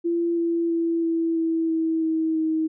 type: tone with pitch steps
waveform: sine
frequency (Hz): 340 / 336.7 / 333.4 / 330.1 / 326.9 / 323.7 / 320.5 / 317.4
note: F4 / E4 / E4 / E4 / E4 / E4 / E4 / D#4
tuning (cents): -46 / +37 / +20 / +2 / -14 / -31 / -49 / +35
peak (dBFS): -20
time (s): 0.04-2.68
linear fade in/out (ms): 20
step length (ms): 330
effects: none